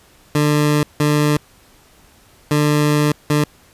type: tone bursts at uneven times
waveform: 20% pulse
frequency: 148.8 Hz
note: D3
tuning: 23 cents sharp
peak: -8 dBFS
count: 4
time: 0.35-0.83 / 1-1.37 / 2.51-3.12 / 3.3-3.44 s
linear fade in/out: 2 ms
effects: pink hiss -50 dBFS RMS until 3.73 s + resampled to 32000 Hz